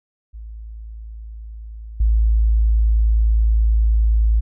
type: tone with level steps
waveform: sine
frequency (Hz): 54.8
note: A1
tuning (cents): -6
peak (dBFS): -31 / -12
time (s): 0.33-4.41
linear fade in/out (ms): 20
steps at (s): 2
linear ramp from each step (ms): 5
effects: none